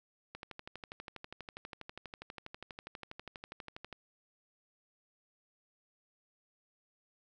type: click train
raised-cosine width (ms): 0.3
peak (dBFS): -28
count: 45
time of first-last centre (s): 0.35-3.927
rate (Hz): 12.3
effects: none